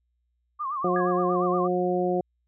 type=tone with vibrato; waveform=sine; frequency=1131 Hz; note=C#6; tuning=34 cents sharp; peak=-27 dBFS; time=0.59-1.68 s; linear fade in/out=20 ms; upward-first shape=sine; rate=8.5 Hz; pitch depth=130 cents each way
type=harmonic tone; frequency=179.9 Hz; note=F#3; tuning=48 cents flat; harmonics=1 / 2 / 3 / 4; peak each=-29 / -25 / -29 / -29 dBFS; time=0.84-2.21 s; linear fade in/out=5 ms
type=tone with exponential decay; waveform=sine; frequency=1661.2 Hz; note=G#6; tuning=in tune; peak=-29 dBFS; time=0.96-1.42 s; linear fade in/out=2 ms; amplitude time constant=100 ms
effects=added 60 Hz sine -70 dBFS peak until 2.47 s